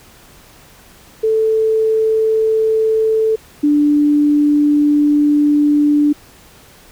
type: tone pair in turn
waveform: sine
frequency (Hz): 440.5 / 294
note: A4 / D4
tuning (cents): +2 / +2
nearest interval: perfect fifth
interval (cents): 700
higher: first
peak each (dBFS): -11 / -9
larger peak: second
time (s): 1.23-3.36 / 3.63-6.13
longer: second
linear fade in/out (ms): 10
effects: pink hiss -44 dBFS RMS until 6.91 s